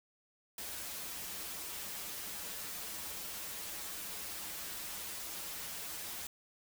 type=noise with comb filter; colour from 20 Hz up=white; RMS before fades=-43 dBFS; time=0.58-6.27 s; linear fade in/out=2 ms; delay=7.8 ms; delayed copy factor=-0.95; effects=none